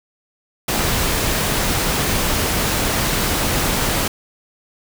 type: noise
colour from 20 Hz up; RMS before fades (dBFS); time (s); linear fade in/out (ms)
pink; -19; 0.68-4.08; 5
effects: none